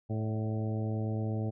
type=harmonic tone with a mistuned harmonic; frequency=109.1 Hz; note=A2; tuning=14 cents flat; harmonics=1 / 2 / 3 / 4 / 5 / 6 / 7; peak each=-31 / -37 / -41 / -43 / -45 / -47 / -48 dBFS; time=0.09-1.51 s; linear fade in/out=20 ms; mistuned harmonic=5; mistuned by=+38 cents; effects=none